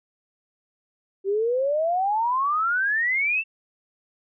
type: exponential sweep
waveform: sine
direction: up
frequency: 380.6 to 2712 Hz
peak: -20 dBFS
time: 1.24-3.44 s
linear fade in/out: 50 ms
effects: none